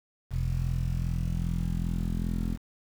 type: tone with low-pass filter sweep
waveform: sawtooth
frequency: 42.48 Hz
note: F1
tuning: 47 cents flat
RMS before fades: -29 dBFS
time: 0.3-2.58 s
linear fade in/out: 50 ms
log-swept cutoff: 120 to 230 Hz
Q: 3.5
effects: 8-bit